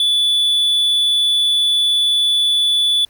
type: tone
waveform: triangle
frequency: 3459 Hz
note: A7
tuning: 30 cents flat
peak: -11 dBFS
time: 0-3.05 s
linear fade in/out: 2 ms
effects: pink hiss -55 dBFS RMS until 3.09 s